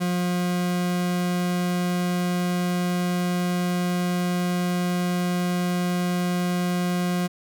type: tone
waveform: 40% pulse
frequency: 178 Hz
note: F3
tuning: 33 cents sharp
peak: -21 dBFS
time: 0-7.28 s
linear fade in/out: 20 ms
effects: none